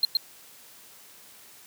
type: tone with echo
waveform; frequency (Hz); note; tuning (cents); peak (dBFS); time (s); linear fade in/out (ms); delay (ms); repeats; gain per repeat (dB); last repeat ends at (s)
triangle; 4186; C8; 0; -16; 0.03-0.05; 2; 120; 1; -2; 0.17
effects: white hiss -51 dBFS RMS until 1.66 s + high-pass 100 Hz 12 dB/octave